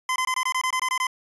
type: tone bursts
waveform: 25% pulse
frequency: 1028 Hz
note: C6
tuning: 31 cents flat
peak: -18 dBFS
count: 11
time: 0.09-1.069 s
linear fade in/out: 2 ms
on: 69 ms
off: 22 ms
effects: resampled to 24000 Hz

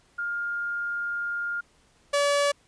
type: tone pair in turn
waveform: sine / sawtooth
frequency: 1410 / 572.3 Hz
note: F6 / D5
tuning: +16 / -45 cents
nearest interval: octave + major third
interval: 1561 cents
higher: first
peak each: -27 / -17 dBFS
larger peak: second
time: 0.18-1.61 / 2.13-2.52 s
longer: first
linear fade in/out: 10 ms
effects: pink hiss -62 dBFS RMS until 2.67 s + resampled to 22050 Hz

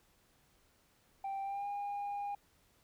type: tone with pitch glide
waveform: sine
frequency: 784 to 811.6 Hz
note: G5 to G#5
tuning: 0 to -40 cents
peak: -34 dBFS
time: 1.24-2.35 s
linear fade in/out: 5 ms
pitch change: +60 cents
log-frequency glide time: 1.43-1.67 s
effects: tanh soft clip ceiling -35 dBFS + pink hiss -70 dBFS RMS until 2.83 s

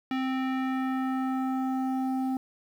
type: tone with low-pass filter sweep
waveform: square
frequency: 261.6 Hz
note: C4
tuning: in tune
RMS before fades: -29 dBFS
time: 0.11-2.37 s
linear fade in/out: 2 ms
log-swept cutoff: 2800 to 680 Hz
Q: 1.4
effects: 9-bit

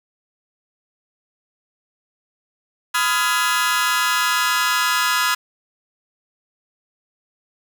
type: chord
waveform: sawtooth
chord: F half-diminished seventh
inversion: second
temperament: just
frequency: 1005.8 / 1257.2 / 1396.9 / 1676.3 Hz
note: Cb6 / Eb6 / F6 / Ab6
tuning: +31 / +18 / 0 / +16 cents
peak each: -19 dBFS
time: 2.94-5.35 s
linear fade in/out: 10 ms
effects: none

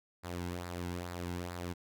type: tone with flanger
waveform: sawtooth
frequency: 88 Hz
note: F2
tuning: 14 cents sharp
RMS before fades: -40 dBFS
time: 0.23-1.74 s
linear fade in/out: 20 ms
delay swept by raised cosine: 0.32 to 1.72 ms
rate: 2.3 Hz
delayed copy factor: -0.55
effects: none

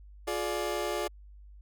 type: chord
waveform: 30% pulse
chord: D diminished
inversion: first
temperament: just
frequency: 352.4 / 422.9 / 587.3 Hz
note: F4 / Ab4 / D5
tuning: +16 / +31 / 0 cents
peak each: -32 dBFS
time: 0.27-1.08 s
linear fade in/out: 10 ms
effects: added 50 Hz sine -48 dBFS peak until 1.61 s

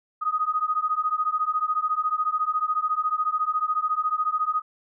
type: beating tone pair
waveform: sine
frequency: 1242 / 1256 Hz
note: D#6 / D#6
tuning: -3 / +16 cents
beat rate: 14 Hz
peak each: -25 dBFS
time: 0.21-4.62 s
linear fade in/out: 20 ms
effects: none

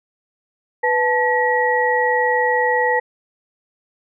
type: tone cluster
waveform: sine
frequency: 494.3 / 873 / 1912 Hz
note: B4 / A5 / A#6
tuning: +1 / -14 / +43 cents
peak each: -19 dBFS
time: 0.83-3 s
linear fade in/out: 10 ms
effects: none

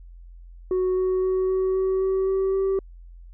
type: tone with pitch steps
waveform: sine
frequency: 369.7 / 372.1 / 374.4 / 376.8 / 379.2 / 381.6 / 384.1 / 386.5 Hz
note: F#4 / F#4 / F#4 / F#4 / F#4 / G4 / G4 / G4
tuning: -1 / +10 / +20 / +32 / +43 / -47 / -35 / -24 cents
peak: -17 dBFS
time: 0.71-2.79 s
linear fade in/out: 2 ms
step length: 260 ms
effects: tanh soft clip ceiling -19 dBFS + added 43 Hz sine -41 dBFS peak until 3.33 s

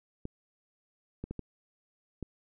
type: clicks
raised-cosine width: 3 ms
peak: -24 dBFS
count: 5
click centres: 0.254 / 1.24 / 1.31 / 1.393 / 2.227 s
effects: none

